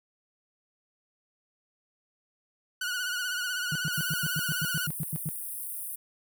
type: tone with vibrato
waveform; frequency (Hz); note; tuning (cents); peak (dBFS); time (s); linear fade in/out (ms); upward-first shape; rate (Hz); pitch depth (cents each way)
sawtooth; 1466; F#6; -16; -26; 2.81-4.87; 5; triangle; 16; 66
type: tone bursts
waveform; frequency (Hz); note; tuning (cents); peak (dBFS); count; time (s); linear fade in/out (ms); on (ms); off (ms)
sine; 155.56; D#3; 0; -28; 13; 3.72-5.289; 0; 33; 95
type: high-pass noise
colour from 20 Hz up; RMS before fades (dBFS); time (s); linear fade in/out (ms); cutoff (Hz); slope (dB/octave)
pink; -37; 3.92-5.96; 10; 8900; 96
effects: high-pass 80 Hz 12 dB/octave